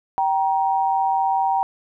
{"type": "tone pair together", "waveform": "sine", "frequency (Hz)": [777.3, 942], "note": ["G5", "A#5"], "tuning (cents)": [-15, 18], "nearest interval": "minor third", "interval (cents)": 333, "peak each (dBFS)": [-19, -21], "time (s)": [0.18, 1.63], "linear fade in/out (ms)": 0, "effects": []}